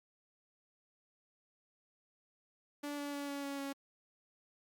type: tone with pitch steps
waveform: sawtooth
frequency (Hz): 290 / 287.3 / 284.7 / 282.1 / 279.5 / 276.9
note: D4 / D4 / C#4 / C#4 / C#4 / C#4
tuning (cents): -22 / -38 / +46 / +30 / +14 / -2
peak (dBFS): -35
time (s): 2.83-3.73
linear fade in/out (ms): 10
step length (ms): 150
effects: Opus 48 kbps